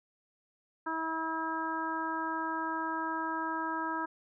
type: harmonic tone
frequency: 322.6 Hz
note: E4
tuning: 37 cents flat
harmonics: 1 / 2 / 3 / 4 / 5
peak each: -38 / -45 / -35 / -38 / -39 dBFS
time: 0.86-4.06 s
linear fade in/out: 10 ms
effects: none